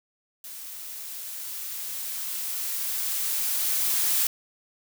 blue noise with level ramp, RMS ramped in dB -40 to -23 dBFS, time 0.44-4.27 s, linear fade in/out 2 ms, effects none

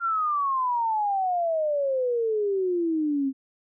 sine exponential sweep, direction down, 1396.9 to 263.5 Hz, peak -22 dBFS, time 0-3.33 s, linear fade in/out 50 ms, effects none

